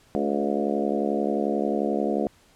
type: harmonic tone with a mistuned harmonic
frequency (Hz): 71.3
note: C#2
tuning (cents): +49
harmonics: 3 / 4 / 5 / 6 / 7 / 8 / 9 / 10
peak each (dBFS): -28 / -29 / -30 / -31 / -31 / -32 / -33 / -33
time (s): 0.15-2.27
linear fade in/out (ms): 0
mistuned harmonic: 6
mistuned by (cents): -22
effects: pink hiss -58 dBFS RMS until 2.55 s + low-pass 11000 Hz 12 dB/octave